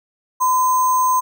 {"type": "tone with sample-and-hold", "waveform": "sine", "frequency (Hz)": 1015, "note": "B5", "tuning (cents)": 47, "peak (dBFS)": -13, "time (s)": [0.4, 1.21], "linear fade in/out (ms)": 20, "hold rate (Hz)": 7350, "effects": []}